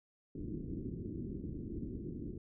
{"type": "low-pass noise", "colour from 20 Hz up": "white", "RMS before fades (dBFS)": -42, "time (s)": [0.35, 2.38], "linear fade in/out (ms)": 5, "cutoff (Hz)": 360, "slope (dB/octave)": 48, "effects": []}